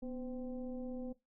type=tone with frequency modulation; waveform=sine; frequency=246.9 Hz; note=B3; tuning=in tune; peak=-39 dBFS; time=0.02-1.13 s; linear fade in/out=10 ms; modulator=265 Hz; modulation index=0.93; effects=noise-tail reverb RT60 0.2 s tail -17 dB re dry